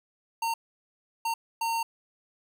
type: tone bursts at uneven times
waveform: square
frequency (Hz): 915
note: A#5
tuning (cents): -32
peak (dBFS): -27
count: 3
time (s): 0.42-0.54 / 1.25-1.34 / 1.61-1.83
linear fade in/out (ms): 5
effects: none